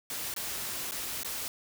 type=noise with dropouts; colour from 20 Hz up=white; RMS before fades=-36 dBFS; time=0.1-1.48 s; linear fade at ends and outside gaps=1 ms; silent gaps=0.34-0.363 / 0.911-0.919 / 1.233-1.247 s; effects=none